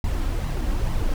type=noise with flanger; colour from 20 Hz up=brown; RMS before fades=-23 dBFS; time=0.04-1.14 s; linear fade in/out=2 ms; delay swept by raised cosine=0.98 to 3.78 ms; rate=2.3 Hz; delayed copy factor=+0.5; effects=none